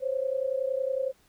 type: tone pair together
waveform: sine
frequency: 519.2 / 550 Hz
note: C5 / C#5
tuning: -13 / -14 cents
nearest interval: minor second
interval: 99 cents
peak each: -28 / -30 dBFS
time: 0-1.13 s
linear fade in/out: 50 ms
effects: pink hiss -64 dBFS RMS until 1.28 s